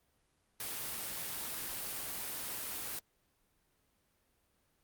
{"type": "noise", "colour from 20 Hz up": "white", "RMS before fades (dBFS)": -40, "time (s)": [0.6, 2.99], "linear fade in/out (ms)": 2, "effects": ["pink hiss -75 dBFS RMS until 4.83 s", "Opus 32 kbps"]}